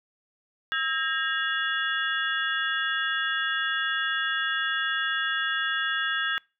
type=tone cluster; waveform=sine; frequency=1300 / 1615 / 1856 / 2846 / 3407 Hz; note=E6 / G#6 / A#6 / F7 / G#7; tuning=-24 / -49 / -8 / +32 / +44 cents; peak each=-33 / -27 / -33 / -34 / -34 dBFS; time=0.72-6.38 s; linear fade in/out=0 ms; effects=noise-tail reverb RT60 0.3 s tail -26 dB re dry